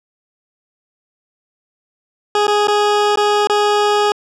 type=tone with dropouts; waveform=20% pulse; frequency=415.3 Hz; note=G#4; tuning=in tune; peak=-7 dBFS; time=2.35-4.12 s; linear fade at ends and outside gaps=2 ms; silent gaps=2.469-2.479 / 2.672-2.682 / 3.158-3.173 / 3.472-3.497 s; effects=low-pass 6000 Hz 12 dB/octave